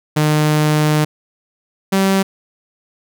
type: tone pair in turn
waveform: sawtooth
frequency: 152.1 / 193.3 Hz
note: D#3 / G3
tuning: -39 / -24 cents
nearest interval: major third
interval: 415 cents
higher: second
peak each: -8 dBFS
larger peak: neither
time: 0.16-1.05 / 1.92-2.23 s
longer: first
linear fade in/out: 10 ms
effects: none